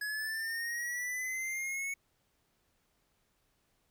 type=linear sweep; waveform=square; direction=up; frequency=1679 to 2217 Hz; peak=-35 dBFS; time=0.01-1.94 s; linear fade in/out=5 ms; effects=pink hiss -75 dBFS RMS until 3.9 s